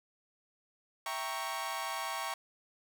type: chord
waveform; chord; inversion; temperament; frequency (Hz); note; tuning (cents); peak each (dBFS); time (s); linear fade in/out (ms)
sawtooth; E diminished seventh; none; equal; 659.3 / 784 / 932.3 / 1108.7; E5 / G5 / Bb5 / Db6; 0 / 0 / 0 / 0; -40 / -38 / -37 / -35; 1.06-2.34; 2
effects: none